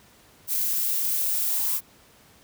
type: noise with high-pass filter sweep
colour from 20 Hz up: violet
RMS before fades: -25 dBFS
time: 0.47-1.81 s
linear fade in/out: 50 ms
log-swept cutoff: 230 to 1100 Hz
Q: 7.4
effects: pink hiss -55 dBFS RMS until 2.43 s + high-pass 60 Hz 12 dB/octave